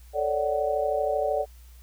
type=chord; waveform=sine; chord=D major seventh; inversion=second; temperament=equal with one note detuned; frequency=440 / 554.4 / 587.3 / 748.2 Hz; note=A4 / C#5 / D5 / F#5; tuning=0 / 0 / 0 / +19 cents; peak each=-30 / -31 / -26 / -29 dBFS; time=0.13-1.46 s; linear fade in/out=50 ms; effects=added 60 Hz sine -46 dBFS peak until 1.82 s + white hiss -59 dBFS RMS until 1.82 s